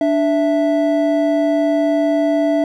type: tone pair together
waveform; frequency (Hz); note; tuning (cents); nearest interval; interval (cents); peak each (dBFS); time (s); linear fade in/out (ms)
triangle; 294 / 659.3; D4 / E5; +2 / 0; octave + major second; 1398; -14; 0.01-2.64; 2
effects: none